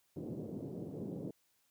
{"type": "band-pass noise", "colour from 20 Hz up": "pink", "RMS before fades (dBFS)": -43, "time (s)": [0.16, 1.31], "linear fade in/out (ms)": 5, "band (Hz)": [130, 450], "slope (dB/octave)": 24, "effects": ["white hiss -75 dBFS RMS until 1.7 s"]}